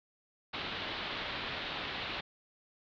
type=low-pass noise; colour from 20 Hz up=white; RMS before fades=-39 dBFS; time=0.53-2.21 s; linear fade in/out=10 ms; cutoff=4000 Hz; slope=48 dB/octave; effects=none